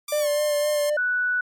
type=tone with pitch glide; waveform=5% pulse; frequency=1178 to 1061.7 Hz; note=D6 to C6; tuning=+5 to +25 cents; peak=-18 dBFS; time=0.08-0.9 s; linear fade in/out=5 ms; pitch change=-180 cents; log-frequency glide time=0.19-0.28 s
type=tone with vibrato; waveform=triangle; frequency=592 Hz; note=D5; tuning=14 cents sharp; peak=-18 dBFS; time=0.12-0.97 s; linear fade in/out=5 ms; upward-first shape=sine; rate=3.9 Hz; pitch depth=23 cents each way
type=tone; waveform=sine; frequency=1480 Hz; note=F#6; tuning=in tune; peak=-20 dBFS; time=0.97-1.41 s; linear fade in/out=5 ms
effects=MP3 96 kbps